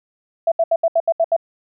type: tone bursts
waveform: sine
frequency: 664 Hz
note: E5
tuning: 12 cents sharp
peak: -12 dBFS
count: 8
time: 0.47-1.365 s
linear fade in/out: 5 ms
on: 48 ms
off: 73 ms
effects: none